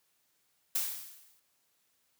blue noise with exponential decay, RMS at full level -29 dBFS, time 0.75-1.4 s, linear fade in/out 5 ms, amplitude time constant 140 ms, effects white hiss -74 dBFS RMS until 2.19 s + high-pass 60 Hz 12 dB/octave

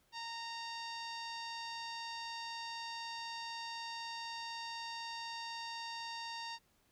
sawtooth tone with low-pass filter, 924 Hz, A#5, 16 cents flat, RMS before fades -44 dBFS, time 0.12-6.59 s, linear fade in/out 50 ms, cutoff 4900 Hz, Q 3.5, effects pink hiss -73 dBFS RMS until 6.91 s

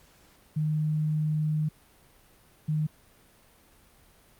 sine tone bursts at uneven times, 153.6 Hz, D#3, 22 cents flat, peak -24 dBFS, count 2, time 0.56-1.69 / 2.68-2.87 s, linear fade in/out 10 ms, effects pink hiss -59 dBFS RMS until 4.39 s + Opus 48 kbps

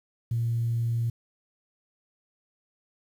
sine tone, 116.54 Hz, A#2, in tune, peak -23 dBFS, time 0.31-1.1 s, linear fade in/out 5 ms, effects tanh soft clip ceiling -19 dBFS + 9-bit

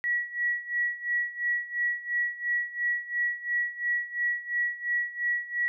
sine tone with tremolo, 1928 Hz, B6, 42 cents flat, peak -23 dBFS, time 0.04-5.68 s, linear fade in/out 0 ms, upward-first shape sine, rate 2.9 Hz, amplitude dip 85%, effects none

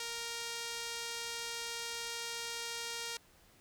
sawtooth tone with band-pass filter, 466.2 Hz, A#4, in tune, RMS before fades -41 dBFS, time 0-3.17 s, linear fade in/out 2 ms, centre 5300 Hz, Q 0.83, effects pink hiss -64 dBFS RMS until 3.6 s

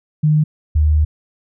sine tone pair in turn, 152.5 / 76.21 Hz, D#3 / D#2, -34 / -35 cents, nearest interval octave, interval 1201 cents, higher first, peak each -10 dBFS, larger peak neither, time 0.23-0.44 / 0.75-1.05 s, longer second, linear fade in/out 10 ms, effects none

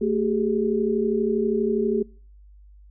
sine tone cluster, 223.9 / 385.1 / 417.5 Hz, A3 / G4 / G#4, +30 / -31 / +9 cents, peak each -24 dBFS, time 0.01-2.03 s, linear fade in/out 10 ms, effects noise-tail reverb RT60 0.5 s tail -26 dB re dry + added 50 Hz sine -46 dBFS peak until 2.9 s

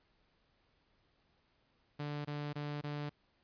sawtooth tone bursts, 146.83 Hz, D3, in tune, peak -34 dBFS, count 4, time 1.99-3.096 s, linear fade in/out 10 ms, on 260 ms, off 22 ms, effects pink hiss -74 dBFS RMS until 3.43 s + resampled to 11025 Hz

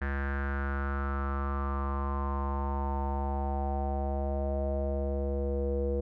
square tone with low-pass filter sweep, 69.3 Hz, C#2, in tune, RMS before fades -31 dBFS, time 0.01-6.01 s, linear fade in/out 10 ms, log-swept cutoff 1700 to 470 Hz, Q 6.3, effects none

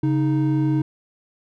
triangle tone pair together, 138.58 / 311.1 Hz, C#3 / D#4, 0 / 0 cents, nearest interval octave + major second, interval 1400 cents, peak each -18 dBFS, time 0.03-0.82 s, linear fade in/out 5 ms, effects none

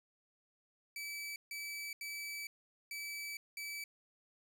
sawtooth tone bursts at uneven times, 2303 Hz, D7, 34 cents flat, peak -38 dBFS, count 5, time 0.96-1.36 / 1.51-1.93 / 2.01-2.47 / 2.91-3.37 / 3.57-3.84 s, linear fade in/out 2 ms, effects none

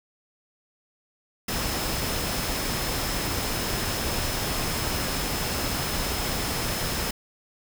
sine tone in noise, 5190 Hz, E8, 28 cents flat, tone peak -37 dBFS, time 1.48-7.11 s, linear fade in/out 5 ms, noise pink, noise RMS -28 dBFS, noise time 1.48-7.11 s, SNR -12 dB, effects none

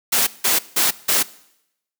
white noise bursts, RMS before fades -17 dBFS, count 4, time 0.12-1.23 s, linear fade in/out 10 ms, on 150 ms, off 170 ms, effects noise-tail reverb RT60 0.8 s tail -20 dB re dry + high-pass 200 Hz 12 dB/octave

